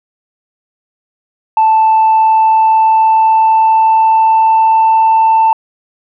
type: tone with pitch glide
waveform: sine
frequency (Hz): 880 to 889.7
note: A5 to A5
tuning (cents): 0 to +19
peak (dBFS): -4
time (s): 1.57-5.53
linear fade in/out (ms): 2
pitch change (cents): +19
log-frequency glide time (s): 1.71-5.24
effects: tanh soft clip ceiling -3 dBFS